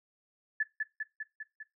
sine tone with echo, 1731 Hz, A6, 29 cents flat, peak -25 dBFS, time 0.6-0.63 s, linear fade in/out 5 ms, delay 200 ms, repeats 5, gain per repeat -3 dB, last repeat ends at 1.63 s, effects noise-tail reverb RT60 0.2 s tail -18 dB re dry

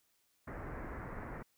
pink low-pass noise, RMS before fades -44 dBFS, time 0.47-1.43 s, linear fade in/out 10 ms, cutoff 2000 Hz, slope 48 dB/octave, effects white hiss -75 dBFS RMS until 1.57 s

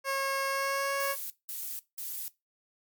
15% pulse tone with pitch glide, 544 to 553.5 Hz, C#5 to C#5, -33 to -3 cents, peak -22 dBFS, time 0.04-1.16 s, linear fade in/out 50 ms, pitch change +30 cents, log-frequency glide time 0.49-0.93 s
violet noise bursts, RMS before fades -37 dBFS, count 3, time 1-2.28 s, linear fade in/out 0 ms, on 300 ms, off 190 ms
effects noise-tail reverb RT60 0.2 s tail -18 dB re dry + MP3 96 kbps

